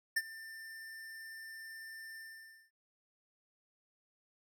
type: tone with ADSR envelope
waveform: square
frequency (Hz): 1791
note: A6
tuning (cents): +30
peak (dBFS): -28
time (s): 0.16-2.71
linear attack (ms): 10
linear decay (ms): 42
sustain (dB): -19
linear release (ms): 540
effects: none